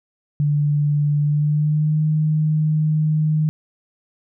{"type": "tone with pitch glide", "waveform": "sine", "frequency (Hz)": [146.83, 154.4], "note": ["D3", "D#3"], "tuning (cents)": [0, -13], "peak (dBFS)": -15, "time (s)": [0.4, 3.49], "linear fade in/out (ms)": 0, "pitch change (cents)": 87, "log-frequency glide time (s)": [1.21, 2.02], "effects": []}